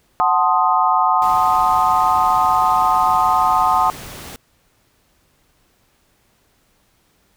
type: chord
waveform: sine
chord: F# diminished seventh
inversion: none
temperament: equal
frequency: 740 / 880 / 1046.5 / 1244.5 Hz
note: F#5 / A5 / C6 / Eb6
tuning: 0 / 0 / 0 / 0 cents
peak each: -18 dBFS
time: 0.2-3.9 s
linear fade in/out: 0 ms
type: noise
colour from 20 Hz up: pink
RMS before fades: -34 dBFS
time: 1.22-4.36 s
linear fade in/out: 0 ms
effects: pink hiss -60 dBFS RMS until 7.36 s